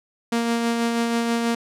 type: tone with tremolo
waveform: sawtooth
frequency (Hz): 233.1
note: A#3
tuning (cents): 0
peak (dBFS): -15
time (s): 0.32-1.55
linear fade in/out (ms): 5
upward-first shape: sine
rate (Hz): 6.2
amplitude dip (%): 30
effects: low-pass 10000 Hz 12 dB/octave